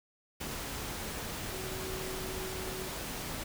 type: tone in noise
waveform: sine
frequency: 375.2 Hz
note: F#4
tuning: 24 cents sharp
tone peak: -41 dBFS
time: 1.52-2.89 s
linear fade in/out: 10 ms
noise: pink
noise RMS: -39 dBFS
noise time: 0.4-3.44 s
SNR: -5 dB
effects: none